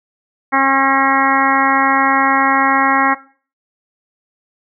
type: harmonic tone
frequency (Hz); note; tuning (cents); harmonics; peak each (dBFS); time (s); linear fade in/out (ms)
270.7; C#4; -41; 1 / 2 / 3 / 4 / 5 / 6 / 7 / 8; -19 / -24 / -16 / -16 / -19 / -22 / -19 / -22; 0.52-3.15; 20
effects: noise-tail reverb RT60 0.4 s tail -17 dB re dry